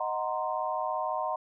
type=chord; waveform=sine; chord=C half-diminished seventh; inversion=first; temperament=equal; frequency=622.3 / 740 / 932.3 / 1046.5 Hz; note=Eb5 / Gb5 / Bb5 / C6; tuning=0 / 0 / 0 / 0 cents; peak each=-34 dBFS; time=0-1.36 s; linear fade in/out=5 ms; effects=none